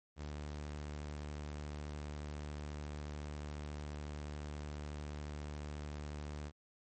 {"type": "tone", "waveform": "sawtooth", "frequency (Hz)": 74.1, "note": "D2", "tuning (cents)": 16, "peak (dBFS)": -38, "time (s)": [0.16, 6.52], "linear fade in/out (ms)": 50, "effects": ["MP3 32 kbps"]}